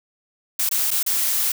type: noise with dropouts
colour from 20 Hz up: blue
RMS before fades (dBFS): -21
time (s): 0.59-1.52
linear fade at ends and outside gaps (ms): 5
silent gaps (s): 0.692-0.712 / 0.906-0.913 / 1.03-1.063
effects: none